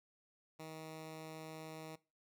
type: tone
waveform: 10% pulse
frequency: 158.4 Hz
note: D#3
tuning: 31 cents sharp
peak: -39 dBFS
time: 0.59-1.96 s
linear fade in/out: 10 ms
effects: noise-tail reverb RT60 0.3 s tail -20 dB re dry